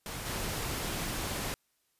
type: noise with level steps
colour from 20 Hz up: pink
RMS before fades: -39 / -35 dBFS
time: 0.06-1.54 s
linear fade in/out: 0 ms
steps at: 0.25 s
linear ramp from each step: 20 ms
effects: white hiss -75 dBFS RMS until 1.99 s + resampled to 32000 Hz